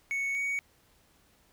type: tone pair in turn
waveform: triangle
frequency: 2217 / 2240 Hz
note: C#7 / C#7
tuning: 0 / +18 cents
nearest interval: unison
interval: 18 cents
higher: second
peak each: -27 dBFS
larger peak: neither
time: 0.11-0.35 / 0.35-0.59 s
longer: neither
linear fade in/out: 0 ms
effects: pink hiss -65 dBFS RMS until 1.52 s